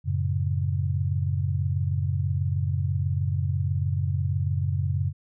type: chord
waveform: sine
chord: F# minor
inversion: none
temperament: just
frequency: 92.5 / 111 / 138.75 Hz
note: F#2 / A2 / C#3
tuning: 0 / +16 / +2 cents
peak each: -25 / -31 / -27 dBFS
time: 0.04-5.13 s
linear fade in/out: 50 ms
effects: none